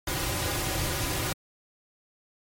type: noise with comb filter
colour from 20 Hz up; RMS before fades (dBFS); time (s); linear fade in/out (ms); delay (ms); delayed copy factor
pink; -29; 0.07-1.33; 5; 4.5; -0.75
effects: MP3 64 kbps